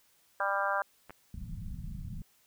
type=harmonic tone; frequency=198.1 Hz; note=G3; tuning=18 cents sharp; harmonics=3 / 4 / 5 / 6 / 7 / 8; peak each=-35 / -35 / -35 / -35 / -35 / -35 dBFS; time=0.4-0.82 s; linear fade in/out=2 ms
type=clicks; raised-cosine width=0.5 ms; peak=-32 / -30 dBFS; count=2; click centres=1.096 / 1.106 s
type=low-pass noise; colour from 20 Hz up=pink; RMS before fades=-40 dBFS; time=1.34-2.22 s; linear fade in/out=2 ms; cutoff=210 Hz; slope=48 dB/octave
effects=white hiss -67 dBFS RMS until 2.46 s